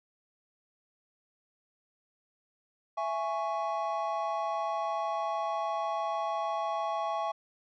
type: chord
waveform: triangle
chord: C# minor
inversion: first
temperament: just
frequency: 665.2 / 831.5 / 1108.7 Hz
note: E5 / G#5 / C#6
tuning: +16 / +2 / 0 cents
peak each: -32 / -32 / -33 dBFS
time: 2.97-7.32 s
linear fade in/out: 10 ms
effects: resampled to 16000 Hz